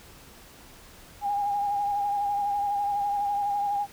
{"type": "tone with vibrato", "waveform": "sine", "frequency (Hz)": 813, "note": "G#5", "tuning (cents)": -37, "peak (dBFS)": -24, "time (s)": [1.21, 3.87], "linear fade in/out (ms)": 50, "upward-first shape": "sine", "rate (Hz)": 12, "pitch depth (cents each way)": 30, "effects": ["pink hiss -50 dBFS RMS until 3.92 s"]}